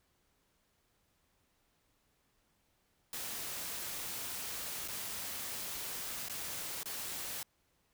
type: noise with dropouts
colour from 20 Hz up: white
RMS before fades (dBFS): -41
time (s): 3.13-7.43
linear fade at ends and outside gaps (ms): 2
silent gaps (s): 4.878-4.883 / 6.285-6.296 / 6.832-6.857
effects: pink hiss -75 dBFS RMS until 7.93 s